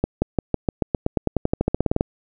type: accelerating click train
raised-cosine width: 2 ms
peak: -5 dBFS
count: 21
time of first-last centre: 0.04-2.009 s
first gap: 180 ms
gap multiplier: 0.93
effects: none